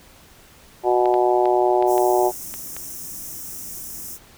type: harmonic tone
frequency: 122.7 Hz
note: B2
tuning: 11 cents flat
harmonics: 3 / 4 / 5 / 6 / 7 / 8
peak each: -18 / -30 / -22 / -21 / -23 / -34 dBFS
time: 0.83-2.32 s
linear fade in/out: 50 ms
type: clicks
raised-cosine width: 0.3 ms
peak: -18 dBFS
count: 7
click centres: 1.057 / 1.141 / 1.456 / 1.825 / 1.98 / 2.54 / 2.766 s
type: band-stop noise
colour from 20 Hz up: white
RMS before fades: -34 dBFS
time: 1.86-4.19 s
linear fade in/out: 50 ms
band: 380 to 5300 Hz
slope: 96 dB/octave
effects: pink hiss -49 dBFS RMS until 4.37 s